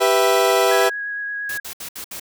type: chord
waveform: 30% pulse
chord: E minor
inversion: first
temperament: equal with one note detuned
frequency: 392 / 493.9 / 661.5 Hz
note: G4 / B4 / E5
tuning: 0 / 0 / +6 cents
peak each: -16 dBFS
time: 0-0.9 s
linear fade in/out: 20 ms
type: tone with vibrato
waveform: sine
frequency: 1658 Hz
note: G#6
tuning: 3 cents flat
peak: -24 dBFS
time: 0.71-1.6 s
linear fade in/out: 5 ms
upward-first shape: sine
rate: 8.7 Hz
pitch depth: 11 cents each way
type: noise bursts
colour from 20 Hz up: white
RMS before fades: -32 dBFS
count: 5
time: 1.49-2.198 s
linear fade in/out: 5 ms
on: 88 ms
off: 67 ms
effects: none